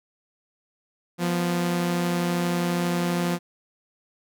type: tone pair together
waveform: sawtooth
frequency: 174.58 / 246.9 Hz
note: F3 / B3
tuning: 0 / 0 cents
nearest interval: tritone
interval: 600 cents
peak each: -19 / -28 dBFS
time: 1.18-3.39 s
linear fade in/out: 50 ms
effects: none